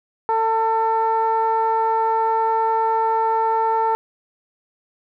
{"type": "tone with low-pass filter", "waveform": "15% pulse", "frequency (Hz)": 447.6, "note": "A4", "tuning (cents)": 30, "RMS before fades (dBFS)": -19, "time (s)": [0.29, 3.95], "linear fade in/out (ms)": 0, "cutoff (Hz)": 950, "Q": 2.8, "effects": []}